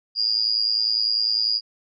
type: tone with amplitude modulation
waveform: sine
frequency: 4839 Hz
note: D#8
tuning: 49 cents flat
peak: -15 dBFS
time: 0.15-1.61 s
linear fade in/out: 50 ms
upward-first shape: sine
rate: 110 Hz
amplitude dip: 90%
effects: none